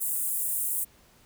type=high-pass noise; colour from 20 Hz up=pink; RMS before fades=-29 dBFS; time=0-0.85 s; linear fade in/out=20 ms; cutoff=8400 Hz; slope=48 dB/octave; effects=pink hiss -59 dBFS RMS until 1.25 s